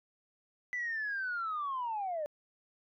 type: linear sweep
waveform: sine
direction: down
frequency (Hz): 2000 to 576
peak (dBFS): -32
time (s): 0.73-2.26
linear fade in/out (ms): 0
effects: tanh soft clip ceiling -29 dBFS